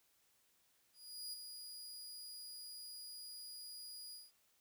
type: tone with ADSR envelope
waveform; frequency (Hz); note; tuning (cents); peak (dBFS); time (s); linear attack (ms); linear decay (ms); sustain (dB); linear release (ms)
sawtooth; 4891; D#8; -31; -40; 0.93-4.32; 400; 15; -6; 190
effects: white hiss -75 dBFS RMS until 4.6 s